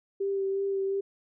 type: tone with vibrato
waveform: sine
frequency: 391.5 Hz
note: G4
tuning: 2 cents flat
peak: -26 dBFS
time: 0.2-1.01 s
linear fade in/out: 10 ms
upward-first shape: sine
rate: 2.8 Hz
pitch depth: 17 cents each way
effects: none